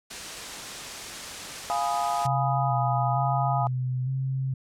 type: noise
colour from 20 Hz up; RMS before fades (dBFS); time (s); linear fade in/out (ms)
white; -36; 0.1-2.27; 10
type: chord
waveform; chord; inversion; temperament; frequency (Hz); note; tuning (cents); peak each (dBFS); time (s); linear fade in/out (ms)
sine; F half-diminished seventh; none; equal; 698.5 / 830.6 / 987.8 / 1244.5; F5 / Ab5 / Cb6 / Eb6; 0 / 0 / 0 / 0; -28 / -28 / -33 / -31; 1.7-3.67; 0
type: tone with vibrato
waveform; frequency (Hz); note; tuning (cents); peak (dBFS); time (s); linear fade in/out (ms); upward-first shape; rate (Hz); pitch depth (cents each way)
sine; 130; C3; -11; -25; 2.25-4.54; 5; square; 1.1; 36
effects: low-pass 8000 Hz 12 dB/octave